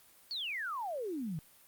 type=exponential sweep; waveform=sine; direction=down; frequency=4586 to 146.83 Hz; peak=-35 dBFS; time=0.31-1.39 s; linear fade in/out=0 ms; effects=white hiss -61 dBFS RMS until 1.67 s + Opus 32 kbps